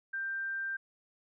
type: tone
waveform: sine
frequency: 1575 Hz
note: G6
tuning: 8 cents sharp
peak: -33 dBFS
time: 0.13-0.77 s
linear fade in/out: 10 ms
effects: none